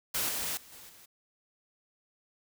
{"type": "noise with level steps", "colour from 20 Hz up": "white", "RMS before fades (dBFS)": [-31, -34, -54, -50, -55], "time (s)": [0.14, 1.06], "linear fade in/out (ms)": 10, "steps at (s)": [0.29, 0.57, 0.72, 0.89], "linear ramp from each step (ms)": 2, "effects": []}